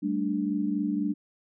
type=chord; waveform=sine; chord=G suspended second; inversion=none; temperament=equal; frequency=196 / 220 / 293.7 Hz; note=G3 / A3 / D4; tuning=0 / 0 / 0 cents; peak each=-30 / -31 / -28 dBFS; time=0.02-1.14 s; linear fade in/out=20 ms; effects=none